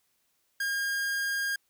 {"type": "tone", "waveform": "45% pulse", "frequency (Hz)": 1618, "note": "G#6", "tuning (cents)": -46, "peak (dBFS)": -28, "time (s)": [0.6, 1.56], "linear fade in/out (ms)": 5, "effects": ["white hiss -73 dBFS RMS until 1.69 s"]}